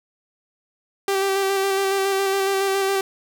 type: tone with vibrato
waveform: sawtooth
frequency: 390 Hz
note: G4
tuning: 9 cents flat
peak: -15 dBFS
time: 1.08-3.01 s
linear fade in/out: 2 ms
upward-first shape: square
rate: 7.2 Hz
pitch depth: 17 cents each way
effects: none